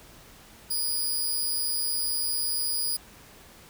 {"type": "tone", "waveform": "10% pulse", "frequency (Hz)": 4911, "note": "D#8", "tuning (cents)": -23, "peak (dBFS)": -19, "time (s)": [0.7, 2.97], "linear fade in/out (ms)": 10, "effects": ["pink hiss -51 dBFS RMS until 3.69 s"]}